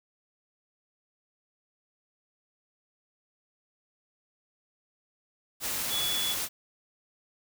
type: tone in noise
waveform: sine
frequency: 3412 Hz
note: G#7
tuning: 46 cents sharp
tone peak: -29 dBFS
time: 5.89-6.36 s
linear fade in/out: 50 ms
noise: white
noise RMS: -32 dBFS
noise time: 5.6-6.49 s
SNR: 0 dB
effects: none